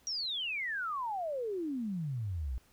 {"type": "exponential sweep", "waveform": "sine", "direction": "down", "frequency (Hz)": [5770, 57.8], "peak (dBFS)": -33, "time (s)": [0.07, 2.58], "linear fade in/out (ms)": 0, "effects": ["pink hiss -66 dBFS RMS until 2.72 s"]}